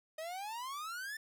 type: exponential sweep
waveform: 45% pulse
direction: up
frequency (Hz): 618 to 1797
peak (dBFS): -40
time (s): 0.18-1.17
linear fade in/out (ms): 5
effects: none